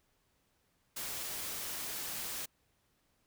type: noise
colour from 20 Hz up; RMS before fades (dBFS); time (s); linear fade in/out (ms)
white; -40; 0.96-2.46; 10
effects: pink hiss -75 dBFS RMS until 3.26 s